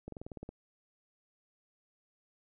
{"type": "slowing click train", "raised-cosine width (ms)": 2, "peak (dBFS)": -29, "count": 9, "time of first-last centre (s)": [0.08, 0.491], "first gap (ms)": 43, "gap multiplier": 1.05, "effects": []}